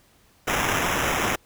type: noise with sample-and-hold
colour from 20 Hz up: violet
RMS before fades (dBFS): -24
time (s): 0.47-1.36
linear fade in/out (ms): 10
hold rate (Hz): 4410
effects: pink hiss -59 dBFS RMS until 1.45 s